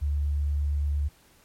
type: tone with vibrato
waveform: sine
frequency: 72.5 Hz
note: D2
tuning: 22 cents flat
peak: -23 dBFS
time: 0.01-1.09 s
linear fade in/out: 20 ms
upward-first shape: triangle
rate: 8.6 Hz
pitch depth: 9 cents each way
effects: pink hiss -59 dBFS RMS until 1.44 s + MP3 64 kbps